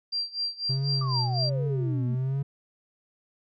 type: tone with tremolo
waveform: sine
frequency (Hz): 4726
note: D8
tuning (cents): +10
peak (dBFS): -25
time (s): 0.12-1.5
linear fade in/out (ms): 10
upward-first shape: sine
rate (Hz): 4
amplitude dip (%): 90
type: tone with vibrato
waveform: triangle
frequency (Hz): 130.81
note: C3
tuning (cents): 0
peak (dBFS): -23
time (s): 0.69-2.43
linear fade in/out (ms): 10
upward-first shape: triangle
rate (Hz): 1.3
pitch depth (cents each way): 120
type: exponential sweep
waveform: sine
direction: down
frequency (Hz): 1200 to 218.5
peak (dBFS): -32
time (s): 1.01-2.15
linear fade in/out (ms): 5
effects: none